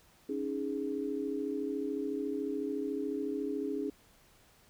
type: chord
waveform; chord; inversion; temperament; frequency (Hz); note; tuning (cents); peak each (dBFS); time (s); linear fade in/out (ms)
sine; C# suspended second; none; equal; 277.2 / 311.1 / 415.3; C#4 / D#4 / G#4; 0 / 0 / 0; -36 / -38 / -36; 0.29-3.9; 5
effects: pink hiss -63 dBFS RMS until 4.69 s